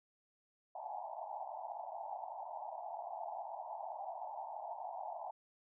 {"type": "band-pass noise", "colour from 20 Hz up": "white", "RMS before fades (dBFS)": -45, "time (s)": [0.75, 5.31], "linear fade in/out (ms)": 5, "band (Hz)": [640, 920], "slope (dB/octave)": 96, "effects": []}